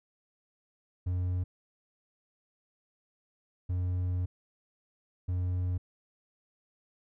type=tone bursts at uneven times; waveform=triangle; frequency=90.2 Hz; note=F#2; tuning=44 cents flat; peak=-26 dBFS; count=3; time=1.06-1.44 / 3.69-4.26 / 5.28-5.78 s; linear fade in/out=10 ms; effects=none